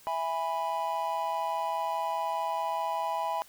triangle chord, E major, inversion none, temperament just, 659.3 / 824.1 / 988.9 Hz, E5 / G#5 / B5, 0 / -14 / +2 cents, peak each -33 / -31 / -30 dBFS, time 0.07-3.42 s, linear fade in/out 0 ms, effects white hiss -56 dBFS RMS until 3.48 s

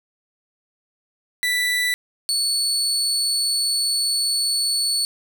30% pulse tone pair in turn, 1975.5 / 4435 Hz, B6 / C#8, 0 / 0 cents, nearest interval octave + major second, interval 1400 cents, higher second, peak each -16 dBFS, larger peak neither, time 1.43-1.94 / 2.29-5.05 s, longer second, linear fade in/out 0 ms, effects none

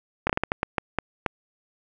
slowing click train, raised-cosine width 0.5 ms, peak -7 dBFS, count 10, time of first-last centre 0.27-1.262 s, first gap 25 ms, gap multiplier 1.35, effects none

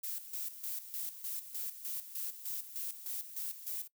violet noise with tremolo, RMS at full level -39 dBFS, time 0.03-3.88 s, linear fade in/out 10 ms, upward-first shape square, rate 3.3 Hz, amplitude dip 70%, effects noise-tail reverb RT60 0.1 s tail -21 dB re dry

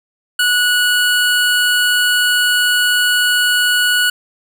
25% pulse tone, 1467 Hz, F#6, 15 cents flat, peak -8 dBFS, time 0.39-4.1 s, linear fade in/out 5 ms, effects none

